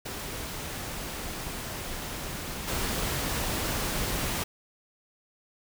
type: noise with level steps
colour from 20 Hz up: pink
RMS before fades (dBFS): -36 / -30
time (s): 0.05-4.44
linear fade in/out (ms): 10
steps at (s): 2.67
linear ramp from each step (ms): 20
effects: none